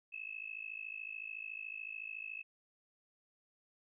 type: tone with amplitude modulation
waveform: sine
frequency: 2600 Hz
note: E7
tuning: 24 cents flat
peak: -38 dBFS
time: 0.12-2.43 s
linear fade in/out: 20 ms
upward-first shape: sine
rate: 53.8 Hz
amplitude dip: 95%
effects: none